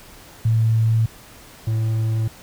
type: tone pair in turn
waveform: sine / triangle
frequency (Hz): 112.2 / 111.17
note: A2 / A2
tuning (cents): +34 / +18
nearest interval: unison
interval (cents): 16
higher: first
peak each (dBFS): -14 / -16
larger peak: first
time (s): 0.45-1.06 / 1.67-2.28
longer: neither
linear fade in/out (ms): 5
effects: pink hiss -44 dBFS RMS until 2.42 s